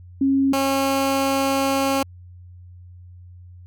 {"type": "tone pair in turn", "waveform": ["sine", "15% pulse"], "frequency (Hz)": [272.1, 272.1], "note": ["C#4", "C#4"], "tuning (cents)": [-32, -32], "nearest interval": "unison", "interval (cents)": 0, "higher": "neither", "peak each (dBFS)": [-15, -12], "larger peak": "second", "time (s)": [[0.21, 0.53], [0.53, 2.03]], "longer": "second", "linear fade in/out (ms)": 5, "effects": ["added 89 Hz sine -40 dBFS peak until 3.66 s"]}